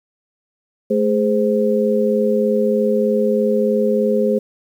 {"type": "tone cluster", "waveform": "sine", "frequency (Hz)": [216.3, 415.8, 519], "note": ["A3", "G#4", "C5"], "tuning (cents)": [-29, 2, -14], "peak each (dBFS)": -18, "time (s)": [0.9, 4.39], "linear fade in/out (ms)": 10, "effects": ["8-bit"]}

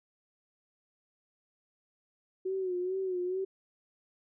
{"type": "tone with vibrato", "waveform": "sine", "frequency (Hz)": 370, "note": "F#4", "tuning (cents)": 0, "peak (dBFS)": -30, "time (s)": [2.45, 3.45], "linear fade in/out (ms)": 10, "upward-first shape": "sine", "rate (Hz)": 2.3, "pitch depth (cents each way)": 64, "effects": []}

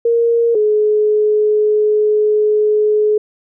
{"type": "tone pair in turn", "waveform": "sine", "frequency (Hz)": [466.2, 424.1], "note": ["A#4", "G#4"], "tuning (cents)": [0, 36], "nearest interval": "major second", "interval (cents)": 164, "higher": "first", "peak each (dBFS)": -10, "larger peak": "neither", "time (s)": [[0.05, 0.55], [0.55, 3.18]], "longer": "second", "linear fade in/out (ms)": 5, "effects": []}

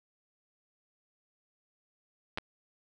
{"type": "clicks", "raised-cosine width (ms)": 0.3, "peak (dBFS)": -18, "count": 2, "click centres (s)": [2.375, 2.384], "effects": []}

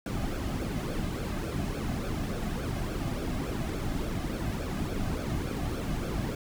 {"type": "noise with flanger", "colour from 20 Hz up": "brown", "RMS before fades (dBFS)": -32, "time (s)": [0.06, 6.35], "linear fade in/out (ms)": 2, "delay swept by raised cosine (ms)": [1, 2.2], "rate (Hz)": 3.5, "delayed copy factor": -0.65, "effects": []}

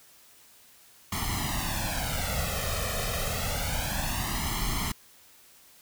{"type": "noise with flanger", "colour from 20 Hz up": "pink", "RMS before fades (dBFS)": -30, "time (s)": [1.12, 4.92], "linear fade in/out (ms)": 5, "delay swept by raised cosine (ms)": [0.95, 1.63], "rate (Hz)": 0.28, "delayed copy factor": 0.95, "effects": ["white hiss -56 dBFS RMS until 5.81 s"]}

